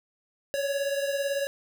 square beating tone pair, 556 / 574 Hz, C#5 / D5, +5 / -40 cents, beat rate 18 Hz, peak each -28 / -34 dBFS, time 0.54-1.47 s, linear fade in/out 0 ms, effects none

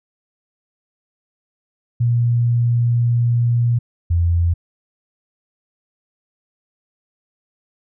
sine tone pair in turn, 119.1 / 85.39 Hz, A#2 / F2, +38 / -38 cents, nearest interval tritone, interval 576 cents, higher first, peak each -13 dBFS, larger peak neither, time 2-3.79 / 4.1-4.54 s, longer first, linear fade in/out 10 ms, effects none

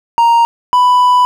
triangle tone pair in turn, 932.3 / 992.2 Hz, A#5 / B5, 0 / +8 cents, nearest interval minor second, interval 108 cents, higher second, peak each -4 dBFS, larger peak neither, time 0.18-0.45 / 0.73-1.25 s, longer second, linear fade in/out 0 ms, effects none

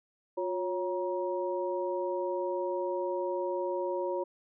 sine tone cluster, 358.1 / 552 / 947 Hz, F4 / C#5 / A#5, +43 / -7 / +27 cents, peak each -33 / -33 / -37 dBFS, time 0.37-4.24 s, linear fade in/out 10 ms, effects none

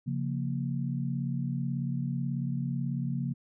sine chord, Bb minor, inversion first, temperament equal with one note detuned, 136.53 / 174.61 / 233.1 Hz, Db3 / F3 / Bb3, -26 / 0 / 0 cents, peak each -31 / -35 / -35 dBFS, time 0.06-3.34 s, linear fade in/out 20 ms, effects none

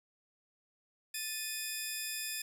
10% pulse tone pair together, 1760 / 2489 Hz, A6 / D#7, 0 / 0 cents, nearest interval tritone, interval 600 cents, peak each -33 / -29 dBFS, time 1.14-2.42 s, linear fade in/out 5 ms, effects none

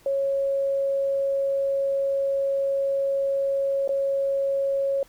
sine tone with dropouts, 550 Hz, C#5, 14 cents flat, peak -21 dBFS, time 0.06-5.03 s, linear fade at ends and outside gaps 2 ms, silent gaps 3.877-3.891 s, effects pink hiss -56 dBFS RMS until 5.08 s

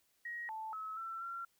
sine tone with pitch steps, 1891 / 878 / 1291 / 1341 / 1369 Hz, A#6 / A5 / E6 / E6 / F6, +24 / -4 / -37 / +29 / -35 cents, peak -40 dBFS, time 0.25-1.45 s, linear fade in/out 5 ms, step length 240 ms, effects white hiss -75 dBFS RMS until 1.59 s

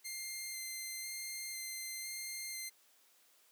10% pulse tone with vibrato, 2093 Hz, C7, in tune, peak -32 dBFS, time 0.04-2.7 s, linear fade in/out 20 ms, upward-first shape square, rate 1 Hz, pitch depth 11 cents each way, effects white hiss -68 dBFS RMS until 3.51 s + high-pass 300 Hz 12 dB/octave

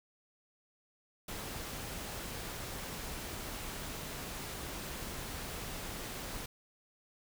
pink noise, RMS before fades -42 dBFS, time 1.28-6.46 s, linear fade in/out 5 ms, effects none

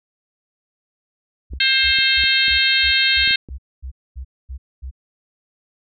sine tone bursts, 65 Hz, C2, 11 cents flat, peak -27 dBFS, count 11, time 1.5-4.912 s, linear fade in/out 20 ms, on 92 ms, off 240 ms
clicks, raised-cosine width 3 ms, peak -24 dBFS, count 7, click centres 1.535 / 1.987 / 2.238 / 2.482 / 3.276 / 3.309 / 3.488 s
harmonic tone, 530 Hz, C5, 22 cents sharp, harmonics 3 / 4 / 5 / 6 / 7 / 8, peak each -21 / -21 / -21 / -21 / -21 / -21 dBFS, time 1.6-3.36 s, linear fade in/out 5 ms
effects none

